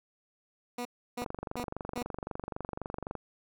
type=tone bursts; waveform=15% pulse; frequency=243.6 Hz; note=B3; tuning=24 cents flat; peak=-28 dBFS; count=4; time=0.78-2.028 s; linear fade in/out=5 ms; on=72 ms; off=320 ms
type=click train; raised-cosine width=1 ms; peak=-22 dBFS; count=47; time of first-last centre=1.22-3.153 s; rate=23.8 Hz
effects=none